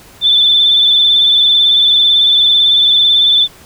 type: tone with vibrato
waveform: sine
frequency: 3520 Hz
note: A7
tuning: in tune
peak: -6 dBFS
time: 0.21-3.48 s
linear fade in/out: 50 ms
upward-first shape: sine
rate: 18 Hz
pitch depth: 31 cents each way
effects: pink hiss -40 dBFS RMS until 3.65 s